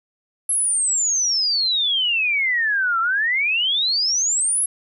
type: exponential two-way sweep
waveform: sine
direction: down then up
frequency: 11175 to 1318.5 to 11175 Hz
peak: -17 dBFS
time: 0.49-4.66 s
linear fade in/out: 5 ms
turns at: 3 s
effects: none